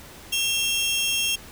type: tone pair together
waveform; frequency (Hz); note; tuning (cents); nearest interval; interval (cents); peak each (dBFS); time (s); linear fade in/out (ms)
sawtooth; 2719 / 3236; F7 / G#7; -47 / -46; minor third; 301; -22 / -21; 0.32-1.36; 10
effects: pink hiss -44 dBFS RMS until 1.51 s